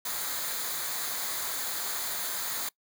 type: noise with comb filter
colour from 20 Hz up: white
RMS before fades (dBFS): -33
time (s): 0.05-2.69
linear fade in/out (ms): 5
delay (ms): 0.36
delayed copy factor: -0.6
effects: noise-tail reverb RT60 0.1 s tail -23 dB re dry